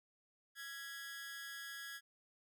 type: tone with amplitude modulation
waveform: sawtooth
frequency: 1661.2 Hz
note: G#6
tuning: in tune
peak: -39 dBFS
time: 0.55-2.01 s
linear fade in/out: 50 ms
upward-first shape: sine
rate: 292 Hz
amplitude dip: 75%
effects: none